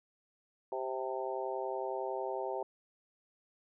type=harmonic tone with a mistuned harmonic; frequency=130.81 Hz; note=C3; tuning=in tune; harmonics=3 / 4 / 5 / 6 / 7; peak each=-39 / -40 / -41 / -42 / -42 dBFS; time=0.72-2.63 s; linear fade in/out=2 ms; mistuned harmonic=7; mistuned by=-21 cents; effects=none